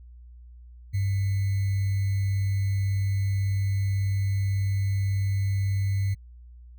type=tone with sample-and-hold; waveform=sine; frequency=98.2 Hz; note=G2; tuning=4 cents sharp; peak=-22 dBFS; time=0.93-6.15 s; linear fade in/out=20 ms; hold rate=2100 Hz; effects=added 60 Hz sine -44 dBFS peak until 6.78 s